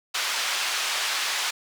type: band-pass noise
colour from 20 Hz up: white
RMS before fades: -27 dBFS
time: 0.14-1.51 s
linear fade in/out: 10 ms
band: 890 to 4700 Hz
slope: 12 dB/octave
effects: none